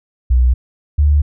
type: tone pair in turn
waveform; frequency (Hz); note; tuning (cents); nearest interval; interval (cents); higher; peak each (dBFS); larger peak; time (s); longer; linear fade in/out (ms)
sine; 62 / 73.39; B1 / D2; +7 / -1; minor third; 292; second; -8; neither; 0.3-0.54 / 0.98-1.22; neither; 10
effects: none